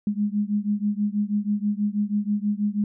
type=beating tone pair; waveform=sine; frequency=204.4 / 210.6 Hz; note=G#3 / G#3; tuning=-27 / +24 cents; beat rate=6.2 Hz; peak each=-24 / -25 dBFS; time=0.07-2.84 s; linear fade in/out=2 ms; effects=none